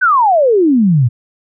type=exponential sweep; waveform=sine; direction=down; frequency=1568 to 112 Hz; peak=-7 dBFS; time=0.01-1.09 s; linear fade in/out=20 ms; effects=none